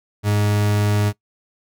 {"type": "tone", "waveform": "40% pulse", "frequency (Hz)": 103.8, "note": "G#2", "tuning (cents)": 0, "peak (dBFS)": -15, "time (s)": [0.23, 1.13], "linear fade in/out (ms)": 50, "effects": ["noise-tail reverb RT60 0.1 s tail -20 dB re dry"]}